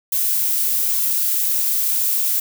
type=noise; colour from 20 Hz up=violet; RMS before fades=-19 dBFS; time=0.12-2.4 s; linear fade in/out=5 ms; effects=none